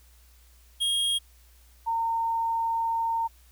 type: tone pair in turn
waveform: square / sine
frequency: 3259 / 914 Hz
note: G#7 / A#5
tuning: -33 / -34 cents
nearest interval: octave + minor seventh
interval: 2201 cents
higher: first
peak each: -24 dBFS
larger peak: neither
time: 0.8-1.19 / 1.86-3.28 s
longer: second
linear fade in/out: 20 ms
effects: added 60 Hz sine -54 dBFS peak until 3.51 s + white hiss -61 dBFS RMS until 3.51 s